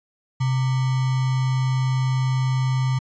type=tone with sample-and-hold; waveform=sine; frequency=130 Hz; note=C3; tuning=11 cents flat; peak=-18 dBFS; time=0.4-2.99 s; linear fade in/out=10 ms; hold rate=1050 Hz; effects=resampled to 16000 Hz